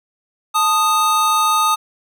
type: tone pair together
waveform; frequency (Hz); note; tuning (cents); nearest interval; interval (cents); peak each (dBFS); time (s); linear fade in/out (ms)
square; 880 / 1241.2; A5 / D#6; 0 / -5; tritone; 595; -20 / -15; 0.54-1.76; 20
effects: none